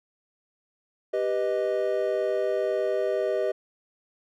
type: chord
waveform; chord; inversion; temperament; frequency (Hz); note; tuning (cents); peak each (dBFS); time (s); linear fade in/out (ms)
triangle; G augmented; none; equal; 392 / 493.9 / 622.3; G4 / B4 / D#5; 0 / 0 / 0; -26 / -27 / -25; 1.13-3.52; 10
effects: none